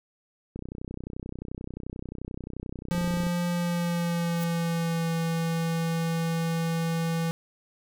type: click train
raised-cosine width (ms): 3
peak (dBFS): -23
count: 86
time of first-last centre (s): 0.56-3.267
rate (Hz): 31.4
type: tone with pitch glide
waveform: square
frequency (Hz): 174.7 to 165.37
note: F3 to E3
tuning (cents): +1 to +6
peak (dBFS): -26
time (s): 2.91-7.31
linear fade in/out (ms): 0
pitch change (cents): -95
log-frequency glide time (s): 3.49-5.12
type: noise with exponential growth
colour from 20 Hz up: blue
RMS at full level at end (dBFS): -36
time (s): 4.31-4.44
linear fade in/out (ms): 2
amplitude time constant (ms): 28
effects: none